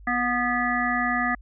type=harmonic tone with a mistuned harmonic; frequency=245.2 Hz; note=B3; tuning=12 cents flat; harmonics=1 / 3 / 5 / 7 / 8; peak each=-28 / -28 / -28 / -28 / -28 dBFS; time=0.07-1.35 s; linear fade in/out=5 ms; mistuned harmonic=3; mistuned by=-19 cents; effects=added 50 Hz sine -43 dBFS peak until 1.41 s